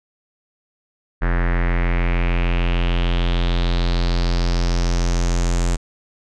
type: tone with low-pass filter sweep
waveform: square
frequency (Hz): 43.33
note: F1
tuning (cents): -13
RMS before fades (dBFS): -18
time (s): 1.21-5.77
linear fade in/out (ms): 20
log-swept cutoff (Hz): 1700 to 7600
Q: 3.8
effects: none